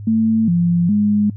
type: tone with pitch steps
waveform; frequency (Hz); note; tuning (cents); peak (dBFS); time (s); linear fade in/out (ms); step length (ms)
sine; 222.5 / 172.6 / 207.8; A3 / F3 / G#3; +20 / -20 / +1; -12; 0.07-1.3; 5; 410
effects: noise-tail reverb RT60 0.1 s tail -25 dB re dry + added 103 Hz sine -28 dBFS peak until 1.36 s